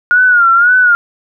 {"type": "tone with vibrato", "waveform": "sine", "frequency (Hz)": 1428, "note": "F6", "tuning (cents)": 38, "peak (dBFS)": -5, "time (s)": [0.11, 0.95], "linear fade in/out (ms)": 0, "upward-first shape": "sine", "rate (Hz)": 1.9, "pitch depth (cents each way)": 93, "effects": []}